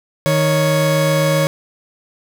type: tone pair together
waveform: 40% pulse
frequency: 155.56 / 554.4 Hz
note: D#3 / C#5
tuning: 0 / 0 cents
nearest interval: octave + minor seventh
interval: 2200 cents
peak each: -15 dBFS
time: 0.26-1.47 s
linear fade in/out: 0 ms
effects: none